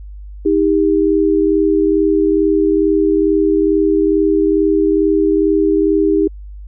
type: tone pair together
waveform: sine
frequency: 316.6 / 398.9 Hz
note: D#4 / G4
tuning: +30 / +30 cents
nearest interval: major third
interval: 400 cents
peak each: -13 dBFS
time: 0.45-6.28 s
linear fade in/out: 10 ms
effects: added 50 Hz sine -29 dBFS peak until 6.67 s